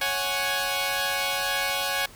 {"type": "chord", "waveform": "10% pulse", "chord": "C# suspended fourth", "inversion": "none", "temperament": "equal", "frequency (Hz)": [554.4, 740, 830.6], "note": ["C#5", "F#5", "G#5"], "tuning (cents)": [0, 0, 0], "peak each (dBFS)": -21, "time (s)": [0.01, 2.06], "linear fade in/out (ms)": 5, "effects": ["pink hiss -48 dBFS RMS until 2.15 s"]}